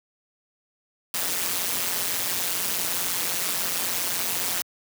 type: noise with amplitude modulation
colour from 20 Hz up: white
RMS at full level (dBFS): -23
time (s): 1.14-4.62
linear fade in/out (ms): 2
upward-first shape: sine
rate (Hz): 178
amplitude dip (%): 85
effects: high-pass 100 Hz 12 dB/octave